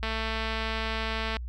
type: click train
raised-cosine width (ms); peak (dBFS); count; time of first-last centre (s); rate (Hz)
0.3; -16; 298; 0.03-1.368; 222
effects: added 60 Hz sine -33 dBFS peak until 1.48 s